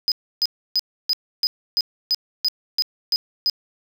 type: tone bursts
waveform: triangle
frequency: 5000 Hz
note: D#8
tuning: 8 cents sharp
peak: -15 dBFS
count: 11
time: 0.08-3.498 s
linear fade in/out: 0 ms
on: 38 ms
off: 300 ms
effects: none